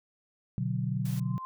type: chord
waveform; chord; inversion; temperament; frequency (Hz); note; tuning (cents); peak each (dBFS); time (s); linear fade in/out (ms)
sine; B minor; none; equal; 123.47 / 146.83 / 185; B2 / D3 / F#3; 0 / 0 / 0; -31 / -33 / -33; 0.58-1.38; 0
type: tone with exponential growth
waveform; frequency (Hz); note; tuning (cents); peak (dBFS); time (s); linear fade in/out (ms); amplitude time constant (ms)
sine; 1042; C6; -7; -34; 1.04-1.45; 0; 88
type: noise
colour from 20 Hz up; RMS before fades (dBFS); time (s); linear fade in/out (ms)
white; -47; 1.05-1.2; 5
effects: none